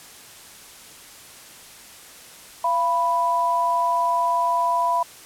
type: tone pair together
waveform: sine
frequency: 684.5 / 988 Hz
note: F5 / B5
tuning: -35 / 0 cents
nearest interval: tritone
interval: 635 cents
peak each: -24 / -19 dBFS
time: 2.64-5.03 s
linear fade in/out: 5 ms
effects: white hiss -44 dBFS RMS until 5.25 s + low-pass 12000 Hz 12 dB/octave